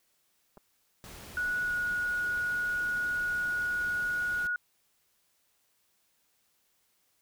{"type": "clicks", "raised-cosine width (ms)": 1, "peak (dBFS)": -38, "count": 2, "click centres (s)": [0.572, 0.577]}
{"type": "noise", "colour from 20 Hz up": "pink", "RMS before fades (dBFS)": -47, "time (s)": [1.04, 4.47], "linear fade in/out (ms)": 0}
{"type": "tone with pitch glide", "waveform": "sine", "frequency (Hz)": [1465, 1452.4], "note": ["F#6", "F#6"], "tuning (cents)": [-18, -33], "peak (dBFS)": -28, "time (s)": [1.37, 4.56], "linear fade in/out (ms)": 2, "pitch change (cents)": -15, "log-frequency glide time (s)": [1.64, 1.73]}
{"effects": ["white hiss -72 dBFS RMS until 7.21 s"]}